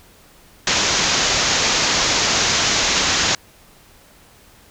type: low-pass noise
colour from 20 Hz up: white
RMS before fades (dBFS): -18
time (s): 0.67-3.35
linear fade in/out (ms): 2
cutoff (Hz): 7000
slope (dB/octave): 96
effects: pink hiss -49 dBFS RMS until 4.7 s